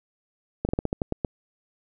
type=slowing click train; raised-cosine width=2 ms; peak=-11 dBFS; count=9; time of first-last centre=0.65-1.248 s; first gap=39 ms; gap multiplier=1.18; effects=none